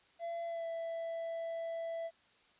triangle tone with pitch glide, 677 to 663.5 Hz, E5 to E5, +46 to +11 cents, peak -35 dBFS, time 0.19-2.11 s, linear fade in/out 50 ms, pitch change -35 cents, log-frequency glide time 0.45-0.66 s, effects white hiss -67 dBFS RMS until 2.59 s + resampled to 8000 Hz

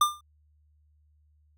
square tone with exponential decay, 1197 Hz, D6, 33 cents sharp, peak -16 dBFS, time 0.01-0.21 s, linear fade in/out 5 ms, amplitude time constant 43 ms, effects added 75 Hz sine -61 dBFS peak until 1.57 s

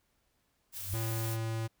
blue noise, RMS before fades -41 dBFS, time 0.72-1.38 s, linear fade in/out 50 ms
sine tone with exponential growth, 95.3 Hz, G2, 48 cents flat, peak -30 dBFS, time 0.74-0.94 s, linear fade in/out 0 ms, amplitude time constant 43 ms
square tone, 112.5 Hz, A2, 39 cents sharp, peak -33 dBFS, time 0.93-1.68 s, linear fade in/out 20 ms
effects pink hiss -75 dBFS RMS until 1.8 s

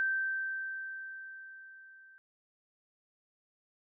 sine tone with level ramp, 1558 Hz, G6, 11 cents flat, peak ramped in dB -27 to -55 dBFS, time 0-2.18 s, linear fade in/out 0 ms, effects none

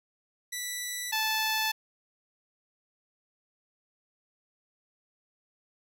10% pulse tone pair in turn, 1969 / 874.1 Hz, B6 / A5, -6 / -12 cents, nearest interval octave + major second, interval 1406 cents, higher first, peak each -24 / -18 dBFS, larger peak second, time 0.52-1.12 / 1.12-1.72 s, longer neither, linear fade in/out 10 ms, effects none

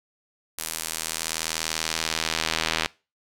sawtooth tone with band-pass filter sweep, 80.5 Hz, E2, 41 cents flat, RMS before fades -29 dBFS, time 0.58-2.87 s, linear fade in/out 5 ms, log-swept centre 11000 to 3200 Hz, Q 0.91, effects noise-tail reverb RT60 0.3 s tail -22 dB re dry

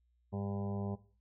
harmonic tone with a mistuned harmonic, 100 Hz, G2, 35 cents sharp, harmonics 1 / 2 / 4 / 5 / 6 / 7 / 8 / 9 / 10, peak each -38 / -39 / -45 / -52 / -49 / -53 / -52 / -56 / -57 dBFS, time 0.32-0.96 s, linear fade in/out 20 ms, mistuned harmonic 1, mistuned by +23 cents, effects noise-tail reverb RT60 0.4 s tail -17 dB re dry + added 60 Hz sine -70 dBFS peak until 1.2 s

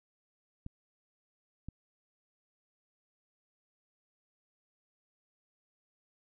clicks, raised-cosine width 5 ms, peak -29 dBFS, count 2, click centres 0.664 / 1.686 s, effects none

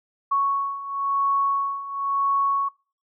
sine beating tone pair, 1108.7 / 1109.67 Hz, C#6 / C#6, 0 / +1 cents, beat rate 0.97 Hz, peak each -26 / -22 dBFS, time 0.31-2.69 s, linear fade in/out 10 ms, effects noise-tail reverb RT60 0.4 s tail -25 dB re dry

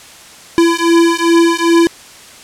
square beating tone pair, 334.9 / 337.4 Hz, E4 / E4, +27 / +40 cents, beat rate 2.5 Hz, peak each -12 dBFS, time 0.58-1.87 s, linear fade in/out 0 ms, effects white hiss -37 dBFS RMS until 2.43 s + low-pass 9000 Hz 12 dB/octave

